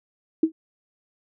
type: tone with exponential decay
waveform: sine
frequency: 320.5 Hz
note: E4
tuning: 49 cents flat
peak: -11 dBFS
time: 0.43-0.52 s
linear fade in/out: 5 ms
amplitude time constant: 19 ms
effects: none